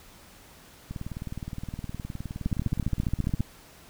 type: two click trains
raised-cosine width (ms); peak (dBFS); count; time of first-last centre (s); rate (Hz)
5; -13 / -22; 15 / 49; 2.46-3.406 / 0.91-3.397; 14.8 / 19.3
effects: pink hiss -52 dBFS RMS until 3.89 s